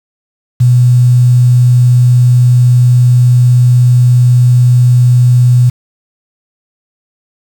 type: tone with quantisation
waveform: sine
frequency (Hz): 123.47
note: B2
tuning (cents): 0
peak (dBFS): -3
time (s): 0.6-5.7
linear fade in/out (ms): 10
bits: 5
effects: none